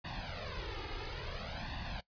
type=noise with flanger; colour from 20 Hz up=pink; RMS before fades=-41 dBFS; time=0.04-2.01 s; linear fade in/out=10 ms; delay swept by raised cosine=1.1 to 2.4 ms; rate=0.58 Hz; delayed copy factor=+0.95; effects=noise-tail reverb RT60 0.1 s tail -19 dB re dry + resampled to 11025 Hz